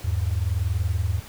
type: tone pair together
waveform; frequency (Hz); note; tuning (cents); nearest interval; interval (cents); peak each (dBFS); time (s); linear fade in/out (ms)
sine; 79.77 / 100.5; D#2 / G2; +44 / +44; major third; 400; -24; 0.04-1.2; 10
effects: pink hiss -43 dBFS RMS until 1.28 s